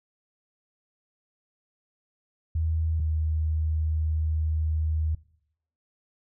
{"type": "tone pair in turn", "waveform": "sine", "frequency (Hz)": [80.2, 78.41], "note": ["E2", "D#2"], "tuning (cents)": [-47, 14], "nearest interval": "unison", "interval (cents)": 39, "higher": "first", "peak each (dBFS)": -23, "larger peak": "neither", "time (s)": [[2.55, 3], [3, 5.15]], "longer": "second", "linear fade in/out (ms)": 5, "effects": ["noise-tail reverb RT60 0.7 s tail -21 dB re dry"]}